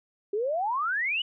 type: exponential sweep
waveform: sine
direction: up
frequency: 392 to 3029 Hz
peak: -25 dBFS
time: 0.33-1.22 s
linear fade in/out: 5 ms
effects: none